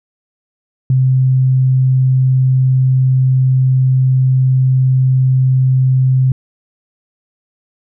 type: tone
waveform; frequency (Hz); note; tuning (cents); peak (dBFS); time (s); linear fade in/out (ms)
sine; 130.2; C3; -8; -8; 0.9-6.32; 2
effects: none